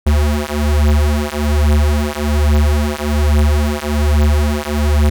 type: beating tone pair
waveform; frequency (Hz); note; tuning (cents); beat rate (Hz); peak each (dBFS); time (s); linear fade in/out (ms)
square; 73.5 / 74.7; D2 / D2; +2 / +30; 1.2; -15; 0.06-5.1; 10
effects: none